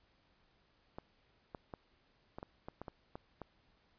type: clicks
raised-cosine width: 1 ms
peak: -30 dBFS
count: 10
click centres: 0.985 / 1.548 / 1.738 / 2.385 / 2.429 / 2.685 / 2.816 / 2.882 / 3.155 / 3.417 s
effects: pink hiss -72 dBFS RMS until 3.98 s + resampled to 11025 Hz